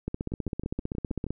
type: two click trains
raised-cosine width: 3 ms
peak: -23 / -17 dBFS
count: 7 / 20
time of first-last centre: 0.32-1.266 / 0.08-1.306 s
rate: 6.34 / 15.5 Hz
effects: none